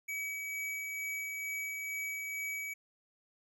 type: tone with tremolo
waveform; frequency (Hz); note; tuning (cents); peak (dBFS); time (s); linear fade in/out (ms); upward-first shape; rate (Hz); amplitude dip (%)
square; 2277; C#7; +46; -36; 0.08-2.74; 10; sine; 2.2; 25
effects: none